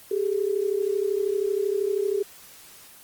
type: tone pair together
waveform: sine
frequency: 392 / 424.8 Hz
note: G4 / G#4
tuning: 0 / +39 cents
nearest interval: minor second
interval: 139 cents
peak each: -24 / -26 dBFS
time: 0.11-2.23 s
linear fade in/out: 5 ms
effects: white hiss -48 dBFS RMS until 3.03 s + Opus 24 kbps